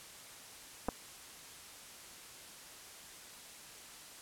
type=clicks; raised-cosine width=1 ms; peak=-20 dBFS; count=2; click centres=0.885 / 0.889 s; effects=white hiss -52 dBFS RMS until 4.21 s + low-pass 11000 Hz 12 dB/octave